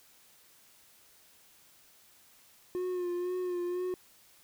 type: tone with vibrato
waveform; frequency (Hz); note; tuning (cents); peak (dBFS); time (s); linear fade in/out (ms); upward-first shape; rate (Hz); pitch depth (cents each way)
triangle; 358.4; F4; +45; -29; 2.75-3.94; 0; sine; 2; 35
effects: white hiss -61 dBFS RMS until 4.43 s